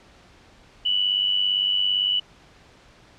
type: tone with amplitude modulation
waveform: sine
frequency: 2960 Hz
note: F#7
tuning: in tune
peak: -16 dBFS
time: 0.85-2.2 s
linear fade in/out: 10 ms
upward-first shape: sine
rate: 97.7 Hz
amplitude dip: 60%
effects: pink hiss -52 dBFS RMS until 3.18 s + low-pass 5000 Hz 12 dB/octave